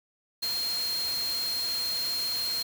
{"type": "tone in noise", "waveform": "sine", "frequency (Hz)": 4211, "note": "C8", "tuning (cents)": 10, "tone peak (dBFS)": -28, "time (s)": [0.42, 2.63], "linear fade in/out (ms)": 10, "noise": "white", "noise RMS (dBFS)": -37, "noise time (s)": [0.42, 2.63], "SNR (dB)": 6, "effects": []}